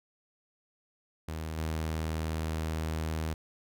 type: tone with level steps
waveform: sawtooth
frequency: 79.4 Hz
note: D#2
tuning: 36 cents sharp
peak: -31 / -27 dBFS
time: 1.28-3.34 s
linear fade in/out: 5 ms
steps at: 1.57 s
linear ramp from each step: 20 ms
effects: none